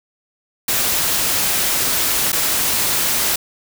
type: noise with dropouts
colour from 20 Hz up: white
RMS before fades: -18 dBFS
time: 0.68-3.36 s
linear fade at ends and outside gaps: 5 ms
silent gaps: 2.32-2.328 s
effects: none